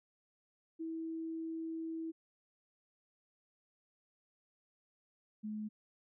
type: tone pair in turn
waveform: sine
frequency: 325.1 / 213.4 Hz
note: E4 / G#3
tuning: -24 / +47 cents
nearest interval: perfect fifth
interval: 729 cents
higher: first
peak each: -38 / -38 dBFS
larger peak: neither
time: 0.79-2.12 / 5.43-5.69 s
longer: first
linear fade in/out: 20 ms
effects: none